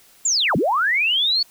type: linear two-way sweep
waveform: sine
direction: down then up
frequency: 7510 to 123.1 to 4501 Hz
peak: -16 dBFS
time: 0.25-1.43 s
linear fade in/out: 5 ms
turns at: 0.56 s
effects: white hiss -52 dBFS RMS until 1.5 s